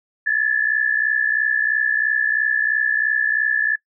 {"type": "tone pair together", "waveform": "sine", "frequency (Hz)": [1697, 1760], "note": ["G#6", "A6"], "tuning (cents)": [37, 0], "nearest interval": "minor second", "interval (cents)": 63, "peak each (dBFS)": -19, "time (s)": [0.26, 3.76], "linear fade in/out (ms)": 10, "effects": ["noise-tail reverb RT60 0.1 s tail -24 dB re dry"]}